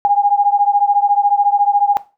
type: beating tone pair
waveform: sine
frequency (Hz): 810 / 824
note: G#5 / G#5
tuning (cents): -43 / -14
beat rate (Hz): 14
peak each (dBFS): -12 / -15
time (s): 0.05-1.97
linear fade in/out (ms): 0
effects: noise-tail reverb RT60 0.3 s tail -17 dB re dry